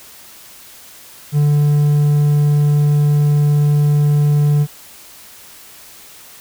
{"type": "tone", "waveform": "triangle", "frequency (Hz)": 146.83, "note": "D3", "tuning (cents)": 0, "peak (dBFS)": -8, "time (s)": [1.32, 4.67], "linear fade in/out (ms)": 50, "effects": ["white hiss -40 dBFS RMS until 6.4 s"]}